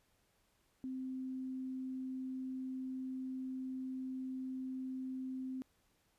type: tone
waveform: sine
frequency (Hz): 260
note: C4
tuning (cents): -11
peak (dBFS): -39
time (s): 0.84-5.62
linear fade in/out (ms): 0
effects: pink hiss -75 dBFS RMS until 6.18 s + resampled to 32000 Hz